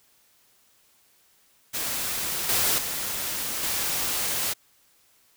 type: noise with level steps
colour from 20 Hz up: white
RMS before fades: -29 / -23 / -30 / -27 dBFS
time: 1.73-4.54 s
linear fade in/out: 20 ms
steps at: 2.49 / 2.78 / 3.63 s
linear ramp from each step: 2 ms
effects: white hiss -62 dBFS RMS until 5.36 s